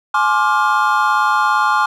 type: chord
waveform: triangle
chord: D half-diminished seventh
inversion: second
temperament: just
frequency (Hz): 845.8 / 1057.2 / 1174.7 / 1409.6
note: Ab5 / C6 / D6 / F6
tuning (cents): +31 / +18 / 0 / +16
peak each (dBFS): -16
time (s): 0.14-1.86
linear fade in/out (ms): 5
effects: none